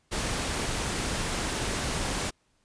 pink noise, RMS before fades -30 dBFS, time 0.11-2.31 s, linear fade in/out 20 ms, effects pink hiss -70 dBFS RMS until 2.64 s + resampled to 22050 Hz

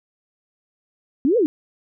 sine exponential two-way sweep, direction up then down, 248.3 to 516 to 280.8 Hz, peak -14 dBFS, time 1.25-1.46 s, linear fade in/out 0 ms, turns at 1.37 s, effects none

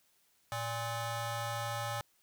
20% pulse ring-modulated tone, 466.2 Hz, A#4, in tune, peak -27 dBFS, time 0.52-2.01 s, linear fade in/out 0 ms, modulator 352 Hz, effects white hiss -71 dBFS RMS until 2.22 s

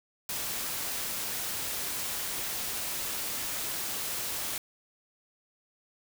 white noise, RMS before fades -34 dBFS, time 0.29-4.58 s, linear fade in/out 2 ms, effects none

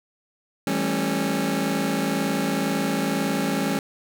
sawtooth chord, A dominant seventh, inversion second, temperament just, 165 / 198 / 220 / 275 Hz, E3 / G3 / A3 / C#4, +2 / +18 / 0 / -14 cents, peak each -26 / -23 / -25 / -22 dBFS, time 0.67-3.79 s, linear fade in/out 2 ms, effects none

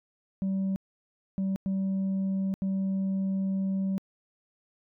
sine tone bursts at uneven times, 192.5 Hz, G3, 31 cents flat, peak -23 dBFS, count 4, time 0.42-0.76 / 1.38-1.56 / 1.66-2.54 / 2.62-3.98 s, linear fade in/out 0 ms, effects tanh soft clip ceiling -25 dBFS

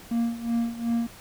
triangle tone with tremolo, 233.1 Hz, A#3, in tune, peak -19 dBFS, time 0.11-1.07 s, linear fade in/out 5 ms, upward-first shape sine, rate 2.7 Hz, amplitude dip 80%, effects pink hiss -47 dBFS RMS until 1.2 s

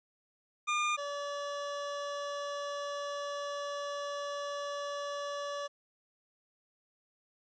25% pulse tone pair in turn, 1208 / 573.4 Hz, D6 / D5, +48 / -42 cents, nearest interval octave + minor second, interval 1290 cents, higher first, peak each -25 / -32 dBFS, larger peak first, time 0.67-0.97 / 0.97-5.68 s, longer second, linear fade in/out 20 ms, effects resampled to 16000 Hz + 11-bit

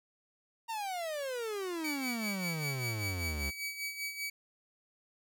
45% pulse exponential sweep, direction down, 932.3 to 65.41 Hz, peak -35 dBFS, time 0.68-3.51 s, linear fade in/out 20 ms
sawtooth tone with tremolo, 2280 Hz, C#7, 48 cents sharp, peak -31 dBFS, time 1.84-4.3 s, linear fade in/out 5 ms, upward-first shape sine, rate 5.1 Hz, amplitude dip 65%
effects none

